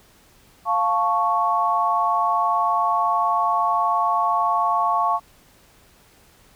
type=chord; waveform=sine; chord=F augmented; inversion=none; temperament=equal; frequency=698.5 / 880 / 1108.7 Hz; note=F5 / A5 / C#6; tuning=0 / 0 / 0 cents; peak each=-23 / -23 / -20 dBFS; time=0.65-5.2 s; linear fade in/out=50 ms; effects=pink hiss -54 dBFS RMS until 6.55 s